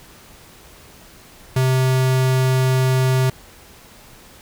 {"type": "tone", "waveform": "square", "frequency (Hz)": 130, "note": "C3", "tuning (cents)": -11, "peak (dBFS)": -15, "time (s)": [1.56, 3.3], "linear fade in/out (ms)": 5, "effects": ["pink hiss -45 dBFS RMS until 4.41 s"]}